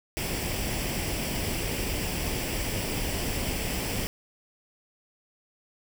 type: noise with comb filter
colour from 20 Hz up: pink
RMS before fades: -30 dBFS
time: 0.17-4.07 s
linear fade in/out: 0 ms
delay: 0.38 ms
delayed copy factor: +0.55
effects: none